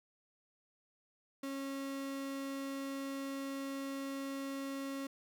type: tone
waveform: 35% pulse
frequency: 273.6 Hz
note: C#4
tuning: 23 cents flat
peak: -37 dBFS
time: 1.43-5.07 s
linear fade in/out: 5 ms
effects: none